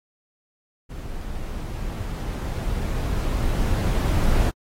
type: noise with level ramp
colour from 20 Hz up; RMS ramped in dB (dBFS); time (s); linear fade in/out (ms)
brown; -33 to -18; 0.89-4.51; 20
effects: AAC 48 kbps